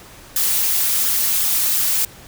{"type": "noise with flanger", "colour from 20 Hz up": "blue", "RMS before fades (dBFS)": -18, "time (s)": [0.36, 2.05], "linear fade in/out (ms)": 2, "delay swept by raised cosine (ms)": [0.56, 5.96], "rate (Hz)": 2.8, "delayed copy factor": 0.5, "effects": ["pink hiss -42 dBFS RMS until 2.27 s"]}